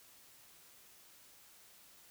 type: silence
effects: white hiss -61 dBFS RMS until 2.1 s